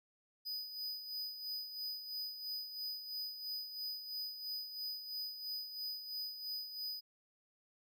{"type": "tone with tremolo", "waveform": "square", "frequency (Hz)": 4978, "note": "D#8", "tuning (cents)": 0, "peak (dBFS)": -39, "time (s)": [0.45, 7.01], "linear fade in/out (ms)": 20, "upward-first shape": "sine", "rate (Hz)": 3, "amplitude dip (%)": 60, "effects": []}